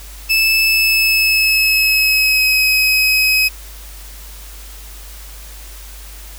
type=tone with pitch glide; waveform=30% pulse; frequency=2623 to 2540 Hz; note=E7 to D#7; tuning=-9 to +35 cents; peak=-8 dBFS; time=0.29-3.49 s; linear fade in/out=20 ms; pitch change=-56 cents; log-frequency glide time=0.67-2.68 s; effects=added 50 Hz sine -33 dBFS peak until 6.38 s + white hiss -38 dBFS RMS until 6.38 s